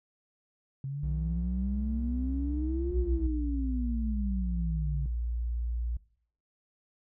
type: exponential two-way sweep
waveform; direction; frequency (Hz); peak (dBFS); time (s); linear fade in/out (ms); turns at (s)
sine; up then down; 133.8 to 363.1 to 138.4; -32; 0.84-5.06; 2; 2.97
type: tone with pitch glide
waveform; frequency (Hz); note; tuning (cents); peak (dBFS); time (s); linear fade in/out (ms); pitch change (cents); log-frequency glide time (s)
triangle; 61.6 to 66.02; B1 to C2; -4 to +16; -28; 1.03-3.27; 5; +120; 1.28-2.89
type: tone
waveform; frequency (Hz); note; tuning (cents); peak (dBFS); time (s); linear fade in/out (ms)
sine; 58.7; A#1; +13; -29; 2.91-5.97; 5
effects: noise-tail reverb RT60 0.6 s tail -21 dB re dry